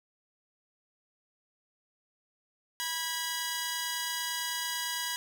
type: tone pair together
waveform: 10% pulse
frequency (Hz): 978.2 / 1640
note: B5 / G#6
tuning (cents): -17 / -22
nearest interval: major sixth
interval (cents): 895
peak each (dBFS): -26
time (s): 2.8-5.16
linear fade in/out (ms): 0
effects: none